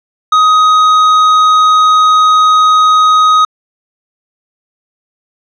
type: tone with tanh clipping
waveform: sine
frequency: 1256 Hz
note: D#6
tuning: 16 cents sharp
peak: -6 dBFS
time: 0.32-3.45 s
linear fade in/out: 5 ms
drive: 10 dB
effects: low-pass 6000 Hz 12 dB/octave